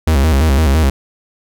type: tone with vibrato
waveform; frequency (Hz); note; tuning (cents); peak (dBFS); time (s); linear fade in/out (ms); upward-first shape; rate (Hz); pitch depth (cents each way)
45% pulse; 73.42; D2; 0; -9; 0.07-0.9; 5; square; 5.9; 140
effects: none